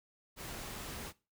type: noise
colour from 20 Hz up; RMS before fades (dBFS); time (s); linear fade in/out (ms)
pink; -44; 0.36-1.13; 50
effects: noise-tail reverb RT60 0.3 s tail -20 dB re dry